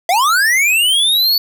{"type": "linear sweep", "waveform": "square", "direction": "up", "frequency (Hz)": [659.3, 4507], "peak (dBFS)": -11, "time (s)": [0.09, 1.38], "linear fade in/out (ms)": 2, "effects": []}